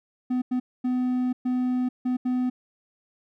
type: tone bursts at uneven times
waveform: triangle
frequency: 251.5 Hz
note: B3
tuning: 32 cents sharp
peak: -20 dBFS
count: 6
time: 0.3-0.42 / 0.51-0.6 / 0.84-1.33 / 1.45-1.89 / 2.05-2.17 / 2.25-2.5 s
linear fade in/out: 10 ms
effects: none